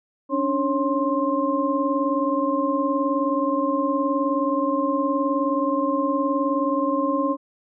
sine tone cluster, 276 / 295.1 / 547 / 1055 Hz, C#4 / D4 / C#5 / C6, -7 / +8 / -23 / +14 cents, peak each -25 dBFS, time 0.29-7.37 s, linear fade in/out 50 ms, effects none

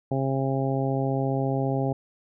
harmonic tone, 134.7 Hz, C#3, 49 cents flat, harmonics 1 / 2 / 3 / 4 / 5 / 6, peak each -26 / -29 / -31 / -32 / -33 / -34 dBFS, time 0.11-1.93 s, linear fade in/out 5 ms, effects none

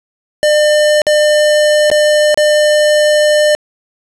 square tone with dropouts, 601 Hz, D5, 40 cents sharp, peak -8 dBFS, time 0.43-3.55 s, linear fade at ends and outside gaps 0 ms, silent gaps 1.018-1.068 / 1.901-1.915 / 2.344-2.375 s, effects resampled to 24000 Hz + 7-bit

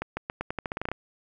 accelerating click train, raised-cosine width 0.5 ms, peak -15 dBFS, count 13, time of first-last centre 0.02-0.916 s, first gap 150 ms, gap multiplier 0.86, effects none

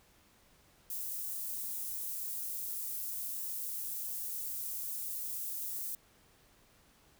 white high-pass noise, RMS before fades -39 dBFS, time 0.9-5.95 s, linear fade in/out 2 ms, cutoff 11000 Hz, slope 12 dB/octave, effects pink hiss -65 dBFS RMS until 7.19 s

